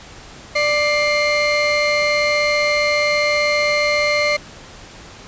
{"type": "tone pair together", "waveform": "35% pulse", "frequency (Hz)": [591, 2106], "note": ["D5", "C7"], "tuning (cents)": [11, 11], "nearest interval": "octave + minor seventh", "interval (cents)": 2200, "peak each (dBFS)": -16, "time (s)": [0.55, 4.37], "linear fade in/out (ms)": 10, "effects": ["pink hiss -39 dBFS RMS until 5.27 s", "resampled to 16000 Hz"]}